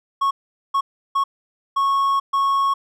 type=tone bursts at uneven times; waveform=triangle; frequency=1101 Hz; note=C#6; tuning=12 cents flat; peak=-14 dBFS; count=5; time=0.21-0.31 / 0.74-0.81 / 1.15-1.24 / 1.76-2.2 / 2.33-2.74 s; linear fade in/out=10 ms; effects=none